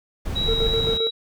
brown noise, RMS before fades -26 dBFS, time 0.25-0.98 s, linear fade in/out 10 ms
sine tone with vibrato, 3858 Hz, B7, 41 cents flat, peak -22 dBFS, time 0.35-1.11 s, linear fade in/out 20 ms, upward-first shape triangle, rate 3.1 Hz, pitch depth 11 cents each way
triangle tone with tremolo, 451.1 Hz, A4, 43 cents sharp, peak -19 dBFS, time 0.47-1.1 s, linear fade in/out 20 ms, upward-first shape square, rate 7.5 Hz, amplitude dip 65%
effects none

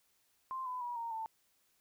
sine tone with pitch steps, 1046.5 / 1005 / 965.2 / 927 / 890.2 Hz, C6 / B5 / B5 / A#5 / A5, 0 / +30 / -40 / -10 / +20 cents, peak -37 dBFS, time 0.51-1.26 s, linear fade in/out 0 ms, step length 150 ms, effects white hiss -74 dBFS RMS until 1.8 s

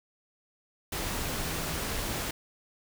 sine tone in noise, 162.2 Hz, E3, 28 cents flat, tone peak -40 dBFS, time 1.39-1.74 s, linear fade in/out 5 ms, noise pink, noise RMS -33 dBFS, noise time 0.92-2.31 s, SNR -10 dB, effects none

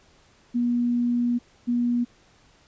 sine tone pair in turn, 240.8 / 240.8 Hz, B3 / B3, -44 / -44 cents, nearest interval unison, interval 0 cents, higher neither, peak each -20 dBFS, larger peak neither, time 0.54-1.39 / 1.67-2.05 s, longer first, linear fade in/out 20 ms, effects pink hiss -58 dBFS RMS until 2.67 s + resampled to 16000 Hz

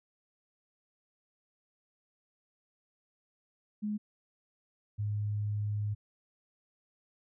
sine tone pair in turn, 210 / 104.3 Hz, G#3 / G#2, +19 / +8 cents, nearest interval octave, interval 1211 cents, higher first, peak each -31 / -30 dBFS, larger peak second, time 3.82-3.98 / 4.98-5.95 s, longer second, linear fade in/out 20 ms, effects none

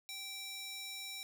square tone with high-pass filter, 779 Hz, G5, 11 cents flat, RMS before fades -45 dBFS, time 0.09-1.23 s, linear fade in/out 0 ms, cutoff 3300 Hz, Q 1.4, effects none

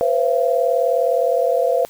sine tone cluster, 491.4 / 531 / 679 Hz, B4 / C5 / F5, -9 / +25 / -49 cents, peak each -19 dBFS, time 0.01-1.85 s, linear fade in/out 0 ms, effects white hiss -46 dBFS RMS until 1.89 s

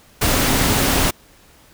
sine tone in noise, 270 Hz, C#4, 45 cents flat, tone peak -26 dBFS, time 0.31-1.09 s, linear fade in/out 10 ms, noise pink, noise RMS -17 dBFS, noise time 0.21-1.11 s, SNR -12 dB, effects pink hiss -50 dBFS RMS until 1.73 s

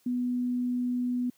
sine tone, 246.9 Hz, B3, in tune, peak -26 dBFS, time 0.06-1.3 s, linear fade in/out 5 ms, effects white hiss -66 dBFS RMS until 1.37 s + high-pass 80 Hz 12 dB/octave

